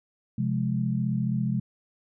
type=chord; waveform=sine; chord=F minor; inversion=second; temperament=just; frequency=130.96 / 174.61 / 209.5 Hz; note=C3 / F3 / Ab3; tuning=+2 / 0 / +15 cents; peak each=-27 / -30 / -28 dBFS; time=0.38-1.6 s; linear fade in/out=5 ms; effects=none